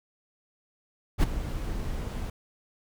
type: noise with ADSR envelope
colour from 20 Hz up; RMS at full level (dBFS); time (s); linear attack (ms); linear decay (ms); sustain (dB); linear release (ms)
brown; -17; 1.18-2.3; 52; 12; -15; 3
effects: none